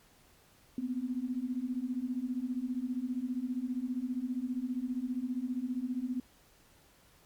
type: beating tone pair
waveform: sine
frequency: 242.3 / 257.3 Hz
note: B3 / C4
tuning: -33 / -29 cents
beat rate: 15 Hz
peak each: -36 / -34 dBFS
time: 0.78-6.2 s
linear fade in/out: 2 ms
effects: pink hiss -63 dBFS RMS until 7.25 s + MP3 96 kbps